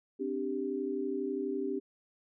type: chord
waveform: sine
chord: C suspended second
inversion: none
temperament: equal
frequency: 261.6 / 293.7 / 392 Hz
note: C4 / D4 / G4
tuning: 0 / 0 / 0 cents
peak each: -37 / -37 / -34 dBFS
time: 0.19-1.8 s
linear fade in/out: 20 ms
effects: none